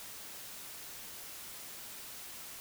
silence, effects white hiss -47 dBFS RMS until 2.6 s

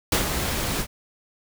pink noise with ADSR envelope, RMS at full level -19 dBFS, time 0.12-0.87 s, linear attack 3 ms, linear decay 120 ms, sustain -7 dB, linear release 64 ms, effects none

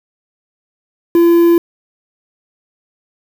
triangle tone with quantisation, 340.4 Hz, F4, 44 cents flat, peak -4 dBFS, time 1.15-1.58 s, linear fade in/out 2 ms, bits 5, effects none

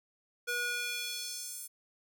square tone with high-pass filter sweep, 483.3 Hz, B4, 38 cents flat, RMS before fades -37 dBFS, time 0.47-1.68 s, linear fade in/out 20 ms, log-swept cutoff 1000 to 10000 Hz, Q 1.5, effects none

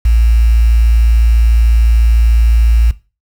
sine tone with quantisation, 56.9 Hz, A#1, 41 cents flat, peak -6 dBFS, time 0.05-2.91 s, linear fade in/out 5 ms, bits 5, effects noise-tail reverb RT60 0.3 s tail -17 dB re dry

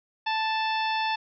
harmonic tone, 880 Hz, A5, in tune, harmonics 1 / 2 / 3 / 4 / 5 / 6, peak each -26 / -33 / -33 / -35 / -40 / -41 dBFS, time 0.26-1.16 s, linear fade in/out 10 ms, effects none

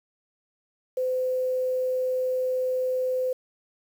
sine tone with quantisation, 511 Hz, C5, 41 cents flat, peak -23 dBFS, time 0.97-3.33 s, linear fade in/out 5 ms, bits 8, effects none

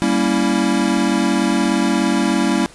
square chord, G diminished seventh, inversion none, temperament equal with one note detuned, 196 / 233.1 / 279.6 / 329.6 Hz, G3 / Bb3 / Db4 / Fb4, 0 / 0 / +15 / 0 cents, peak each -21 dBFS, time 0.02-2.66 s, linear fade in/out 0 ms, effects pink hiss -43 dBFS RMS until 2.74 s + resampled to 24000 Hz

